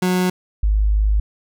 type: tone pair in turn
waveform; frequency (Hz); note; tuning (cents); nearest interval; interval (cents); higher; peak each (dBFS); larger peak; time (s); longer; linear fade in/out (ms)
30% pulse / sine; 182.5 / 51.91; F#3 / G#1; -24 / 0; octave + minor seventh; 2176; first; -13; neither; 0.02-0.3 / 0.63-1.2; second; 5
effects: none